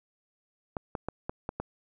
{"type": "clicks", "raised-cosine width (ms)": 1, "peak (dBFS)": -18, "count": 6, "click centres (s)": [0.768, 0.952, 1.086, 1.295, 1.491, 1.6], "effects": []}